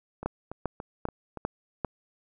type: two click trains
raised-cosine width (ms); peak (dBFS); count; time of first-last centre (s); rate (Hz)
1; -23 / -14; 5 / 5; 0.23-1.373 / 0.26-1.847; 3.5 / 2.52
effects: none